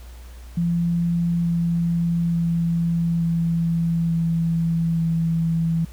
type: tone with pitch steps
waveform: sine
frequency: 170.7 / 169.52 / 168.35 / 167.19 / 166.03 / 164.89 Hz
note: F3 / E3 / E3 / E3 / E3 / E3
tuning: -39 / +49 / +37 / +25 / +13 / +1 cents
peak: -18 dBFS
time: 0.57-5.85 s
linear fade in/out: 5 ms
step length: 880 ms
effects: added 60 Hz sine -37 dBFS peak until 5.92 s + pink hiss -50 dBFS RMS until 5.92 s